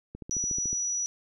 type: click train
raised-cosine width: 3 ms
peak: -26 dBFS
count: 9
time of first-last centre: 0.15-0.73 s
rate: 13.8 Hz
type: tone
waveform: sine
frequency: 5870 Hz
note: F#8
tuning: 15 cents flat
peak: -27 dBFS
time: 0.31-1.06 s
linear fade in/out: 0 ms
effects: none